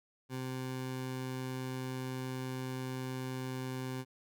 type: tone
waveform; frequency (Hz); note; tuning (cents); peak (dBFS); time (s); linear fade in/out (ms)
20% pulse; 129.4; C3; -19; -32; 0.29-4.05; 50
effects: none